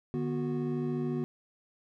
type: tone cluster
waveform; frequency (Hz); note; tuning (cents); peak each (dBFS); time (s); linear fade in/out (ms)
triangle; 149.9 / 243.9 / 367.7; D3 / B3 / F#4; +36 / -21 / -11; -32 / -31 / -33; 0.14-1.24; 0
effects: none